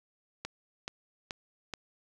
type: click train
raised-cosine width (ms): 0.2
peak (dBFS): -19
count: 4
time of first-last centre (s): 0.45-1.738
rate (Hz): 2.33
effects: none